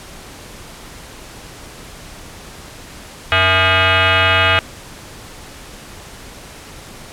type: tone with frequency modulation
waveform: sine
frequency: 659.3 Hz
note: E5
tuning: in tune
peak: -10 dBFS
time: 3.32-4.59 s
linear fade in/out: 0 ms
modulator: 376 Hz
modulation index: 6.8
effects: pink hiss -36 dBFS RMS until 7.12 s + low-pass 11000 Hz 12 dB/octave